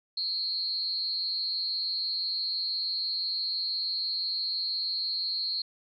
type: tone with amplitude modulation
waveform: sine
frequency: 4259 Hz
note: C8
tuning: 30 cents sharp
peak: -25 dBFS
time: 0.17-5.62 s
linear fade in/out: 5 ms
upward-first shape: sine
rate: 254 Hz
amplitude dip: 70%
effects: none